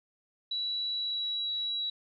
sine tone with pitch glide, 3926 to 3899 Hz, B7 to B7, -11 to -23 cents, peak -30 dBFS, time 0.51-1.9 s, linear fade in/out 5 ms, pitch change -12 cents, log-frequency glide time 0.91-1.28 s, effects none

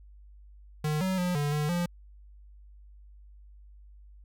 square tone with pitch steps, 151.9 / 187.7 / 179.1 / 145.8 / 149.6 / 174.6 Hz, D#3 / F#3 / F3 / D3 / D3 / F3, -41 / +25 / +44 / -12 / +32 / 0 cents, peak -27 dBFS, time 0.84-1.86 s, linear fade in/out 5 ms, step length 170 ms, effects added 50 Hz sine -49 dBFS peak until 4.24 s

